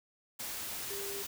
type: tone in noise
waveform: sine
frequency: 399.1 Hz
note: G4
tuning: 31 cents sharp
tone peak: -41 dBFS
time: 0.9-1.23 s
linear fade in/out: 10 ms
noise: white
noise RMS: -40 dBFS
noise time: 0.39-1.27 s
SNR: -4 dB
effects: none